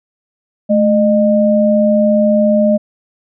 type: tone pair together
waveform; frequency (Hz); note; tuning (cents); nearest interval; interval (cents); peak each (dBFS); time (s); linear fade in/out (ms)
sine; 215.7 / 610; A3 / D#5; -34 / -34; octave + tritone; 1800; -11; 0.69-2.78; 20
effects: none